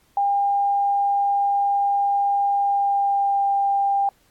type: tone with pitch glide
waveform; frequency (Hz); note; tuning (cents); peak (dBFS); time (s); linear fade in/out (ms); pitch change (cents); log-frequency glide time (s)
sine; 803 to 796.5; G5 to G5; +41 to +27; -17; 0.17-4.09; 2; -14; 2.54-3.48
effects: pink hiss -61 dBFS RMS until 4.3 s + AAC 64 kbps